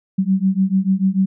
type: beating tone pair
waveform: sine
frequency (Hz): 187.7 / 194.5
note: F#3 / G3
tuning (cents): +25 / -13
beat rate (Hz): 6.8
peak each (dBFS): -17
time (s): 0.18-1.26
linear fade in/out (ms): 10
effects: none